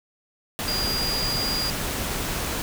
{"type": "tone in noise", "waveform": "sine", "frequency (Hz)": 4829, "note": "D8", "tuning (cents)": 47, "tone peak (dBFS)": -25, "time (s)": [0.68, 1.7], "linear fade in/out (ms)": 0, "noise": "pink", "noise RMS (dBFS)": -28, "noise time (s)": [0.59, 2.62], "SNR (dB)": 0, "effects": []}